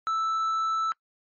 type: tone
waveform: triangle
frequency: 1318.5 Hz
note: E6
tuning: in tune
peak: -22 dBFS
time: 0.07-0.92 s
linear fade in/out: 0 ms
effects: noise-tail reverb RT60 0.1 s tail -25 dB re dry + MP3 32 kbps